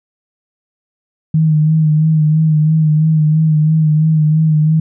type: tone with vibrato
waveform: sine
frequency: 155.7 Hz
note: D#3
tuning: 2 cents sharp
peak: -8 dBFS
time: 1.34-4.8 s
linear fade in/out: 5 ms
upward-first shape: sine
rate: 3 Hz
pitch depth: 38 cents each way
effects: none